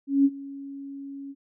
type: tone with ADSR envelope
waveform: sine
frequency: 277.2 Hz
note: C#4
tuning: in tune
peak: -14 dBFS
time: 0.07-1.35 s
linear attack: 180 ms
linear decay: 45 ms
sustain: -21 dB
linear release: 44 ms
effects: none